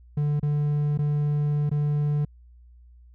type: tone with dropouts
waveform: triangle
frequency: 147.3 Hz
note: D3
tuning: 6 cents sharp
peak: -19 dBFS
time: 0.17-2.25 s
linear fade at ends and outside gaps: 5 ms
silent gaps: 0.397-0.428 / 0.976-0.988 / 1.695-1.713 s
effects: added 60 Hz sine -48 dBFS peak until 3.14 s